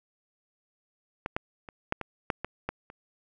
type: clicks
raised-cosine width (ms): 0.5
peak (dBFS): -16 / -13 / -27 / -11 / -19 / -11 / -17 / -15 / -30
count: 9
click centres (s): 1.261 / 1.365 / 1.688 / 1.924 / 2.013 / 2.302 / 2.446 / 2.69 / 2.901
effects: none